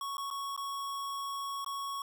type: tone with dropouts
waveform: square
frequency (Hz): 1108.7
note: C#6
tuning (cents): 0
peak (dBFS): -36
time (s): 0.01-2.02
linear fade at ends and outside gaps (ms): 2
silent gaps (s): 0.17-0.18 / 0.303-0.31 / 0.564-0.576 / 1.646-1.662
effects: none